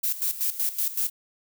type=noise with tremolo; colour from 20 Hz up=violet; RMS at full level=-25 dBFS; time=0.03-1.1 s; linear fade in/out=10 ms; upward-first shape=square; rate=5.3 Hz; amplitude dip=75%; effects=none